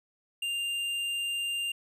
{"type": "tone with hard clipping", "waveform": "sine", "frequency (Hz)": 2795, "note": "F7", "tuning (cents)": 1, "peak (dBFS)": -31, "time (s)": [0.42, 1.72], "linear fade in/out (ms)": 5, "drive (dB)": 8, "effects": []}